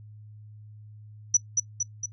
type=tone with echo; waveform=sine; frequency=5920 Hz; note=F#8; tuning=in tune; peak=-15 dBFS; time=1.34-1.37 s; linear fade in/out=5 ms; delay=230 ms; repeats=3; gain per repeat=-4 dB; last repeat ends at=2.06 s; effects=noise-tail reverb RT60 0.1 s tail -21 dB re dry + added 106 Hz sine -44 dBFS peak until 2.12 s